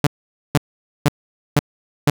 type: tone bursts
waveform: sawtooth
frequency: 146.1 Hz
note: D3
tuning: 9 cents flat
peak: -7 dBFS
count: 5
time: 0.04-2.1 s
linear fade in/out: 2 ms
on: 28 ms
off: 480 ms
effects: none